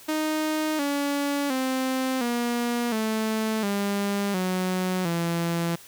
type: tone with pitch steps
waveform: sawtooth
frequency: 310.1 / 284.4 / 260.8 / 239.1 / 219.3 / 201.1 / 184.39 / 169.08 Hz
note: D#4 / C#4 / C4 / A#3 / A3 / G3 / F#3 / E3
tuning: -6 / +45 / -5 / +44 / -6 / +44 / -6 / +44 cents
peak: -20 dBFS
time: 0.08-5.76 s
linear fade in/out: 10 ms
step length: 710 ms
effects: white hiss -48 dBFS RMS until 5.87 s